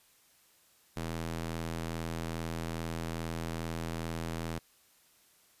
square tone with high-pass filter, 41.2 Hz, E1, in tune, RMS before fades -37 dBFS, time 0.96-4.59 s, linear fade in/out 10 ms, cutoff 100 Hz, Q 0.65, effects white hiss -65 dBFS RMS until 5.6 s + resampled to 32000 Hz

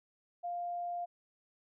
sine tone, 700 Hz, F5, 4 cents sharp, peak -35 dBFS, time 0.43-1.06 s, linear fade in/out 20 ms, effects none

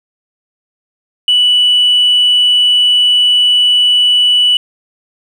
sine tone, 2960 Hz, F#7, in tune, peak -5 dBFS, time 1.28-4.57 s, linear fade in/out 2 ms, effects tanh soft clip ceiling -3 dBFS + 7-bit

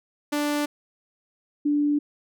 sawtooth / sine tone pair in turn, 293.7 / 292.6 Hz, D4 / D4, 0 / -6 cents, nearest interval unison, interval 6 cents, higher first, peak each -19 dBFS, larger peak neither, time 0.32-0.66 / 1.65-1.99 s, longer neither, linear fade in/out 10 ms, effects none

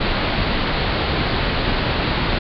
pink low-pass noise, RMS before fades -20 dBFS, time 0-2.39 s, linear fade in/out 10 ms, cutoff 4600 Hz, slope 96 dB/octave, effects none

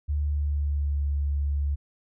sine tone with pitch glide, 73.42 to 71.45 Hz, D2 to D2, 0 to -47 cents, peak -23 dBFS, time 0.08-1.76 s, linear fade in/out 20 ms, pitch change -47 cents, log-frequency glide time 0.23-1.05 s, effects none

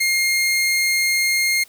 sawtooth tone, 2129 Hz, C7, 30 cents sharp, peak -13 dBFS, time 0-1.64 s, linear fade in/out 10 ms, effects white hiss -50 dBFS RMS until 1.68 s

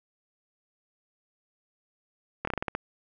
slowing click train, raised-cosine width 0.5 ms, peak -14 dBFS, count 8, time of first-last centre 2.45-2.751 s, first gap 24 ms, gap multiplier 1.19, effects none

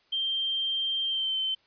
sine tone with pitch glide, 3160 to 3086 Hz, G7 to G7, +13 to -28 cents, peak -26 dBFS, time 0.12-1.55 s, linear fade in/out 10 ms, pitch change -41 cents, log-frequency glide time 1.04-1.38 s, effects white hiss -65 dBFS RMS until 1.66 s + resampled to 11025 Hz

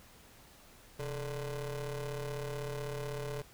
30% pulse ring-modulated tone, 150 Hz, D3, 37 cents sharp, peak -31 dBFS, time 0.99-3.42 s, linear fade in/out 5 ms, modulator 282 Hz, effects pink hiss -58 dBFS RMS until 3.53 s

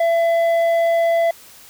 sine tone with tanh clipping, 671 Hz, E5, 31 cents sharp, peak -15 dBFS, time 0-1.31 s, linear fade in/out 5 ms, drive 7 dB, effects white hiss -44 dBFS RMS until 1.69 s

